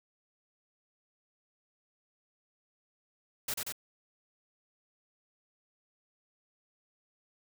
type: noise with echo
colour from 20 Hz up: white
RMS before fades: -34 dBFS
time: 3.48-3.54 s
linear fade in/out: 5 ms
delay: 92 ms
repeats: 2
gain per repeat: -2 dB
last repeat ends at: 3.724 s
effects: none